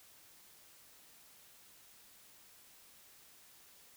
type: silence
effects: white hiss -61 dBFS RMS until 3.96 s